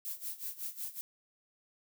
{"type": "noise with tremolo", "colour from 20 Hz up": "violet", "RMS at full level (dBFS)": -38, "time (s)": [0.05, 1.01], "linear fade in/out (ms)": 0, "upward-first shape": "sine", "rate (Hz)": 5.4, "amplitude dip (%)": 85, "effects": []}